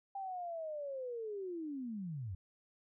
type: linear sweep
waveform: sine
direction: down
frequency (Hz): 795 to 84.3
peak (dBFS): -39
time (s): 0.15-2.35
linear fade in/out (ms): 5
effects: none